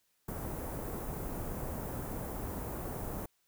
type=band-stop noise; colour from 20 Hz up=pink; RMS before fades=-39 dBFS; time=0.28-3.26 s; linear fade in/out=5 ms; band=930 to 15000 Hz; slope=12 dB/octave; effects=white hiss -75 dBFS RMS until 3.47 s